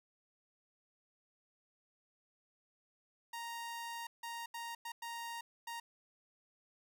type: tone bursts at uneven times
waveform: sawtooth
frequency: 932.3 Hz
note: A#5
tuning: in tune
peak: -38 dBFS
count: 6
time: 3.33-4.07 / 4.23-4.46 / 4.54-4.75 / 4.85-4.92 / 5.02-5.41 / 5.67-5.8 s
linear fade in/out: 5 ms
effects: none